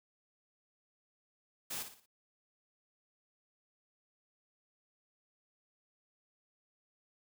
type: noise with echo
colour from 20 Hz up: white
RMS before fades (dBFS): -40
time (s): 1.7-1.83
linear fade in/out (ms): 10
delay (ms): 58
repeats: 4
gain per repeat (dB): -8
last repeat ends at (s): 2.062
effects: none